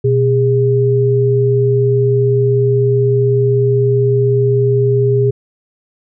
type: tone pair together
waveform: sine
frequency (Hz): 123.47 / 407.5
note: B2 / G#4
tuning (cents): 0 / -33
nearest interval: octave + major sixth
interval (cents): 2067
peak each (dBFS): -12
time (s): 0.04-5.31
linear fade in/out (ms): 10
effects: none